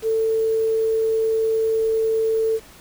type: tone with quantisation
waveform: sine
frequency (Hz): 445.1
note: A4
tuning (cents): +20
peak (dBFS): -17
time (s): 0.02-2.6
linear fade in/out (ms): 50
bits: 7
effects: pink hiss -46 dBFS RMS until 2.8 s